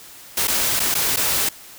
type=noise with dropouts; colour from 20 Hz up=white; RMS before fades=-20 dBFS; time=0.37-1.49 s; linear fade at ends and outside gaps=5 ms; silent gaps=0.473-0.479 / 0.796-0.8 / 0.943-0.95 / 1.162-1.169 s; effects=white hiss -42 dBFS RMS until 1.78 s